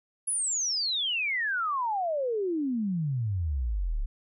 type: exponential sweep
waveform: sine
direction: down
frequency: 10680 to 32.23 Hz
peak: -26 dBFS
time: 0.27-4.06 s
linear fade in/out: 10 ms
effects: none